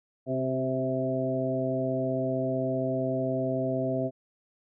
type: harmonic tone with a mistuned harmonic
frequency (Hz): 130.81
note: C3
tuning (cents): 0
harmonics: 1 / 2 / 3 / 4 / 5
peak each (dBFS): -33 / -31 / -34 / -35 / -30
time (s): 0.26-4.11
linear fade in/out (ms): 50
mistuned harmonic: 3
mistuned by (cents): -19
effects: none